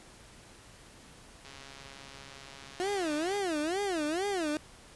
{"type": "click train", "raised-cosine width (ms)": 0.2, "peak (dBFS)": -31, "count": 265, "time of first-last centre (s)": [1.45, 3.377], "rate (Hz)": 137}
{"type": "tone with vibrato", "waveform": "30% pulse", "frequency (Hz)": 347.9, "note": "F4", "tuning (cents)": -7, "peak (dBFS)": -27, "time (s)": [2.8, 4.57], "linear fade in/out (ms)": 0, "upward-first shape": "sine", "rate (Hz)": 2.2, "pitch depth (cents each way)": 280}
{"effects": ["pink hiss -54 dBFS RMS until 4.95 s", "resampled to 24000 Hz"]}